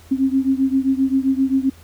sine beating tone pair, 264.4 / 272 Hz, C4 / C#4, +18 / -33 cents, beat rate 7.6 Hz, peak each -17 / -19 dBFS, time 0.11-1.7 s, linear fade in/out 10 ms, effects added 83 Hz sine -43 dBFS peak until 1.83 s + pink hiss -49 dBFS RMS until 1.83 s

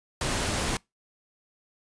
pink noise, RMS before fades -28 dBFS, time 0.21-0.77 s, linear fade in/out 2 ms, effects noise-tail reverb RT60 0.2 s tail -25 dB re dry + resampled to 22050 Hz

